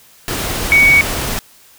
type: tone in noise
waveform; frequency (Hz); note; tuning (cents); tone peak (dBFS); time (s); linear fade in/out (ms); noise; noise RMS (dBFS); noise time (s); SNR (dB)
sine; 2241; C#7; +18; -6; 0.72-1.01; 0; pink; -20; 0.28-1.39; +11
effects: white hiss -46 dBFS RMS until 1.78 s